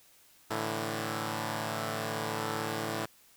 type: chord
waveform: 5% pulse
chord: A suspended fourth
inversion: none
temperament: equal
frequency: 110 / 146.83 / 164.81 Hz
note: A2 / D3 / E3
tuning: 0 / 0 / 0 cents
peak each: -23 / -27 / -28 dBFS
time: 0.5-3.06 s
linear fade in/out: 10 ms
effects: white hiss -61 dBFS RMS until 3.36 s